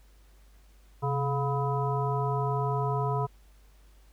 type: harmonic tone with a mistuned harmonic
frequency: 141.4 Hz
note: C#3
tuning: 35 cents sharp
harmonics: 1 / 3 / 5 / 7 / 9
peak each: -28 / -33 / -35 / -32 / -39 dBFS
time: 1.02-3.27 s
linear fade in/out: 20 ms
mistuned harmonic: 1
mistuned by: -120 cents
effects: added 50 Hz sine -54 dBFS peak until 4.12 s + pink hiss -65 dBFS RMS until 4.12 s